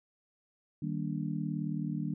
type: chord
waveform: sine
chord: Eb major seventh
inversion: none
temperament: just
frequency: 155.56 / 194.45 / 233.3 / 291.7 Hz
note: Eb3 / G3 / Bb3 / D4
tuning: 0 / -14 / +2 / -12 cents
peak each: -35 / -37 / -39 / -39 dBFS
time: 0.82-2.14 s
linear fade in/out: 5 ms
effects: none